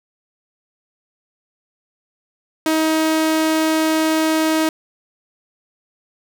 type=tone; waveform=sawtooth; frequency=316.7 Hz; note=D#4; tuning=31 cents sharp; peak=-11 dBFS; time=2.66-4.69 s; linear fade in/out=2 ms; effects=none